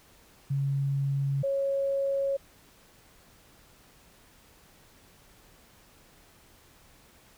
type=tone pair in turn; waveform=sine; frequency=138.59 / 550.5 Hz; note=C#3 / C#5; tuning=0 / -12 cents; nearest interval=2 octaves; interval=2388 cents; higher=second; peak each=-25 dBFS; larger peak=neither; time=0.5-1.43 / 1.43-2.37 s; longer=second; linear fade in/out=10 ms; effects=pink hiss -58 dBFS RMS until 7.37 s